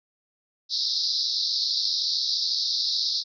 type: band-pass noise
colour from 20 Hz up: white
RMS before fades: -26 dBFS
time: 0.69-3.24 s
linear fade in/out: 50 ms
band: 3800 to 5300 Hz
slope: 96 dB/octave
effects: none